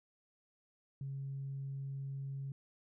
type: tone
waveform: sine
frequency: 137 Hz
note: C#3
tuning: 20 cents flat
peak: -38 dBFS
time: 1.01-2.52 s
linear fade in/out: 2 ms
effects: tanh soft clip ceiling -34 dBFS